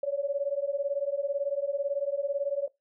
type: beating tone pair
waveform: sine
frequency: 554.4 / 572.4 Hz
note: C#5 / D5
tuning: 0 / -45 cents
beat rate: 18 Hz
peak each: -30 / -30 dBFS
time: 0.03-2.68 s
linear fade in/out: 5 ms
effects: noise-tail reverb RT60 0.2 s tail -22 dB re dry